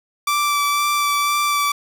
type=tone with vibrato; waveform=sawtooth; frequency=1165 Hz; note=D6; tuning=14 cents flat; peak=-13 dBFS; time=0.27-1.72 s; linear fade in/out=5 ms; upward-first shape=sine; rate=2 Hz; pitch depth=13 cents each way; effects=7-bit